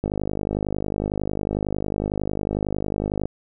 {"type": "click train", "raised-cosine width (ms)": 2, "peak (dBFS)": -11, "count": 165, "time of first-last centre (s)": [0.04, 3.256], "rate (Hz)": 51, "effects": []}